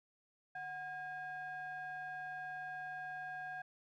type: ring-modulated tone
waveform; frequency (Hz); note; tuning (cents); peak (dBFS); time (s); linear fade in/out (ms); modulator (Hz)
triangle; 441.7; A4; +7; -37; 0.55-3.62; 5; 1180
effects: none